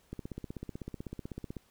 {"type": "click train", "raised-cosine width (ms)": 3, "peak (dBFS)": -26, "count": 24, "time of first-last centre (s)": [0.13, 1.567], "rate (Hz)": 16, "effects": ["pink hiss -67 dBFS RMS until 1.7 s"]}